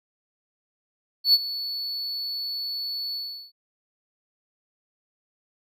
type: tone with ADSR envelope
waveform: triangle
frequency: 4435 Hz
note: C#8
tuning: in tune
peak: -11 dBFS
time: 1.24-3.52 s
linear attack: 97 ms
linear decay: 38 ms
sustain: -16 dB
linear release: 380 ms
effects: none